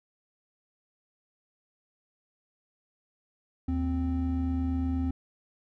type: tone pair together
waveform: triangle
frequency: 77.77 / 261.6 Hz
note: D#2 / C4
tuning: 0 / 0 cents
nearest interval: octave + major sixth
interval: 2100 cents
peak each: -27 dBFS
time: 3.68-5.11 s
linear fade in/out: 5 ms
effects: none